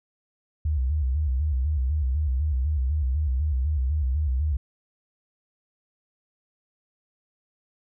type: tone with vibrato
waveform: sine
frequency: 70.1 Hz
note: C#2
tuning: 20 cents sharp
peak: -21 dBFS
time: 0.65-4.57 s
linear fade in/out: 5 ms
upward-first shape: square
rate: 4 Hz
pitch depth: 150 cents each way
effects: none